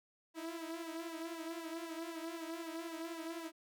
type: tone with flanger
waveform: sawtooth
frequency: 329.6 Hz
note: E4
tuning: in tune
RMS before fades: -44 dBFS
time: 0.34-3.52 s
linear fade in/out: 50 ms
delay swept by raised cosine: 1.9 to 6.3 ms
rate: 3.9 Hz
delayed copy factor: +0.75
effects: none